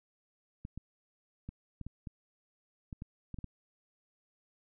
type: clicks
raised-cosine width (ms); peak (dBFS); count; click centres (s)
5; -29; 11; 0.651 / 0.776 / 1.49 / 1.813 / 1.866 / 2.072 / 2.928 / 3.021 / 3.343 / 3.387 / 3.443
effects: none